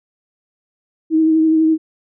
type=tone with vibrato; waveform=sine; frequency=318.1 Hz; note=D#4; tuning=38 cents sharp; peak=-10 dBFS; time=1.1-1.78 s; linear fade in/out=50 ms; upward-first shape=triangle; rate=12 Hz; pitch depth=25 cents each way; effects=none